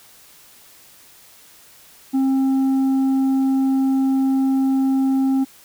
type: tone with tanh clipping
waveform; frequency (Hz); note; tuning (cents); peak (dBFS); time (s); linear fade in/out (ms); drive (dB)
triangle; 267.1; C4; +36; -16; 2.13-5.45; 20; 9
effects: white hiss -48 dBFS RMS until 5.64 s